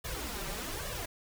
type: noise with flanger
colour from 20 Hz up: pink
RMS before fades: -38 dBFS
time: 0.04-1.06 s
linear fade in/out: 10 ms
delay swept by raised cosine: 1.7 to 5.2 ms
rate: 1.2 Hz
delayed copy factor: +1
effects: none